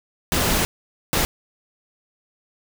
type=noise bursts at uneven times; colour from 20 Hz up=pink; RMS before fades=-20 dBFS; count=2; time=0.32-0.65 / 1.13-1.25 s; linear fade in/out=0 ms; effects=none